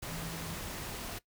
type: tone in noise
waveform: sine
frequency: 164.81 Hz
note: E3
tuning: in tune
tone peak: -42 dBFS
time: 0.09-0.55 s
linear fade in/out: 10 ms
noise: pink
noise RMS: -41 dBFS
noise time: 0.02-1.19 s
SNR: -4 dB
effects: noise-tail reverb RT60 0.1 s tail -18 dB re dry